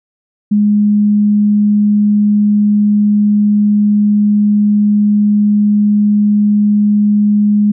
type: tone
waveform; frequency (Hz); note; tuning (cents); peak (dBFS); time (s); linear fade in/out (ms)
sine; 207.7; G#3; 0; -7; 0.51-7.72; 10
effects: none